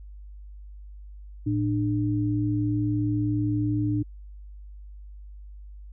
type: tone pair together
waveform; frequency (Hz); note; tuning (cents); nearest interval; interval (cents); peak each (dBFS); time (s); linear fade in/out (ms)
sine; 112.2 / 299.5; A2 / D4; +34 / +34; octave + perfect fourth; 1700; -25; 1.46-4.03; 10
effects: added 50 Hz sine -40 dBFS peak until 5.92 s